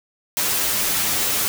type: noise with comb filter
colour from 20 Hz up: white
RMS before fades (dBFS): -21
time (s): 0.37-1.48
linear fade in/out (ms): 0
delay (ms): 9.9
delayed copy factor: +0.95
effects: none